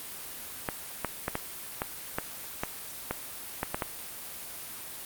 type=clicks; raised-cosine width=0.5 ms; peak=-13 dBFS; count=11; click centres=0.688 / 1.047 / 1.281 / 1.354 / 1.819 / 2.185 / 2.635 / 3.11 / 3.631 / 3.745 / 3.822 s; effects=white hiss -41 dBFS RMS until 5.05 s + Opus 32 kbps